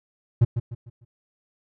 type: tone with echo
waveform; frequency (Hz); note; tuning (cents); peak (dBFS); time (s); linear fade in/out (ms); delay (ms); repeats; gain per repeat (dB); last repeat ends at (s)
triangle; 117.7; A#2; +17; -10; 0.41-0.45; 10; 150; 4; -9; 1.05
effects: none